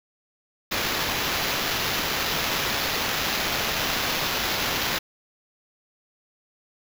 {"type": "noise with sample-and-hold", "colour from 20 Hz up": "white", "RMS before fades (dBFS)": -26, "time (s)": [0.71, 4.99], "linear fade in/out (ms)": 10, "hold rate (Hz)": 8820, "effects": []}